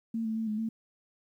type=tone with pitch steps; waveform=sine; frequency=226.8 / 220.8 / 223.4 / 213.3 / 223.8 Hz; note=A#3 / A3 / A3 / G#3 / A3; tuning=-47 / +6 / +27 / +46 / +30 cents; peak=-29 dBFS; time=0.14-0.69 s; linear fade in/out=5 ms; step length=110 ms; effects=11-bit